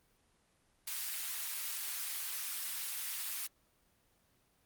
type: high-pass noise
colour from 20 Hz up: white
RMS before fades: -39 dBFS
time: 0.87-3.47 s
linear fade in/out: 5 ms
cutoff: 1400 Hz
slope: 12 dB/octave
effects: pink hiss -72 dBFS RMS until 4.65 s + Opus 24 kbps